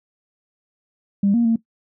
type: tone with pitch steps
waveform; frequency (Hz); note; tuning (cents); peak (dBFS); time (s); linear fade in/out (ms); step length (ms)
sine; 199.5 / 235.2 / 227.9; G3 / A#3 / A#3; +31 / +16 / -39; -13; 1.23-1.56; 5; 110
effects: noise-tail reverb RT60 0.1 s tail -18 dB re dry + tanh soft clip ceiling -9 dBFS